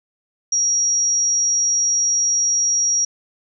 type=tone; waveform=sine; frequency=5680 Hz; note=F8; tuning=28 cents sharp; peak=-15 dBFS; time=0.52-3.05 s; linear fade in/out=5 ms; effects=none